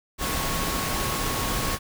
sine tone in noise, 1100 Hz, C#6, 14 cents flat, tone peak -33 dBFS, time 0.18-1.79 s, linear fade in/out 50 ms, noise pink, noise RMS -27 dBFS, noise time 0.18-1.79 s, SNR -9 dB, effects none

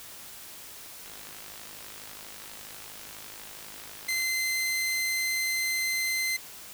click train, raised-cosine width 0.2 ms, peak -28 dBFS, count 166, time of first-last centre 1.06-4.221 s, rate 52.2 Hz
sawtooth tone, 2069 Hz, C7, 20 cents flat, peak -23 dBFS, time 4.08-6.37 s, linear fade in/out 10 ms
effects white hiss -45 dBFS RMS until 6.73 s

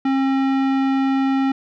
sine tone with tanh clipping, 269.1 Hz, C4, 49 cents sharp, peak -18 dBFS, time 0.05-1.52 s, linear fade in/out 5 ms, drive 18 dB, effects none

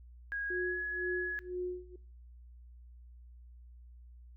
sine tone with pitch glide, 1643 to 1686.3 Hz, G#6 to G#6, -19 to +26 cents, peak -34 dBFS, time 0.32-1.39 s, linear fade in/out 0 ms, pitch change +45 cents, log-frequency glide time 0.47-0.77 s
sine tone with tremolo, 361.2 Hz, F#4, 42 cents flat, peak -33 dBFS, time 0.5-1.96 s, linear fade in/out 5 ms, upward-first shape sine, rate 2 Hz, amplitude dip 95%
effects noise-tail reverb RT60 0.4 s tail -21 dB re dry + added 60 Hz sine -51 dBFS peak until 4.36 s

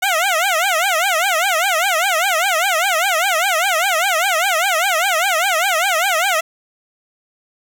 15% pulse tone with vibrato, 710 Hz, F5, 28 cents sharp, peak -8 dBFS, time 0.02-6.41 s, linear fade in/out 10 ms, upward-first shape triangle, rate 5 Hz, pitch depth 260 cents each way, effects none

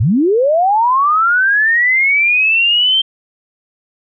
sine linear sweep, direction up, 86.9 to 3155 Hz, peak -9 dBFS, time 0-3.02 s, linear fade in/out 10 ms, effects none

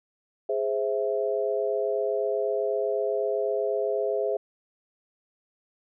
sine chord, Ab augmented, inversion none, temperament equal, 415.3 / 523.3 / 659.3 Hz, Ab4 / C5 / E5, 0 / 0 / 0 cents, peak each -27 / -29 / -29 dBFS, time 0.49-4.37 s, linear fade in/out 5 ms, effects none

